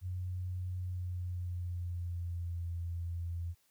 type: tone with pitch glide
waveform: sine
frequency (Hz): 91 to 85.4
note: F#2 to F2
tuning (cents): -28 to -38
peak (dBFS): -35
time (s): 0.01-3.55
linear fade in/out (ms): 50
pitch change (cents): -110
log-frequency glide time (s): 0.78-2.67
effects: white hiss -72 dBFS RMS until 3.7 s